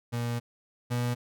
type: tone pair in turn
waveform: 35% pulse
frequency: 118.9 / 121.47 Hz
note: A#2 / B2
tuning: +35 / -28 cents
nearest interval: unison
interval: 37 cents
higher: second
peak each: -27 / -25 dBFS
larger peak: second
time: 0.12-0.4 / 0.9-1.15 s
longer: first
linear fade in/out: 20 ms
effects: none